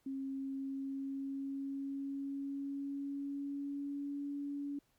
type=tone with pitch glide; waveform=sine; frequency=270.1 to 284.5 Hz; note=C#4 to C#4; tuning=-45 to +45 cents; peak=-37 dBFS; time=0.06-4.79 s; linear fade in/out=5 ms; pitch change=+90 cents; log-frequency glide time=0.4-4.28 s; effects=pink hiss -75 dBFS RMS until 4.98 s + MP3 96 kbps